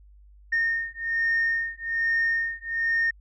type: beating tone pair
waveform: sine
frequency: 1833 / 1834.2 Hz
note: A#6 / A#6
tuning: -30 / -29 cents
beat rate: 1.2 Hz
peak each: -25 dBFS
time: 0.52-3.11 s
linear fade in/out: 10 ms
effects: tanh soft clip ceiling -17 dBFS + added 50 Hz sine -49 dBFS peak until 3.2 s